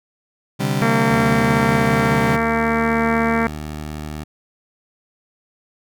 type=chord; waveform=35% pulse; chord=C suspended second; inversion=none; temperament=just; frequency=130.81 / 147.16 / 196.22 Hz; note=C3 / D3 / G3; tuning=0 / +4 / +2 cents; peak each=-21 dBFS; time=0.59-2.37 s; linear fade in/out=20 ms
type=harmonic tone; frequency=228.5 Hz; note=A#3; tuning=34 cents flat; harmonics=1 / 2 / 3 / 4 / 5 / 6 / 7 / 8 / 9 / 10; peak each=-20 / -23 / -25 / -26 / -27 / -28 / -28 / -29 / -30 / -30 dBFS; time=0.82-3.47 s; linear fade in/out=0 ms
type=tone; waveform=15% pulse; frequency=76 Hz; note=D#2; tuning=40 cents flat; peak=-21 dBFS; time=1.1-4.24 s; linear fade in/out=10 ms
effects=none